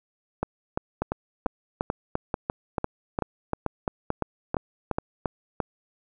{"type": "two click trains", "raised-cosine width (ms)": 1, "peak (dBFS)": [-11, -11], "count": [16, 10], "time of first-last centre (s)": [[0.43, 5.602], [1.02, 4.985]], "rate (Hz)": [2.9, 2.27], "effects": []}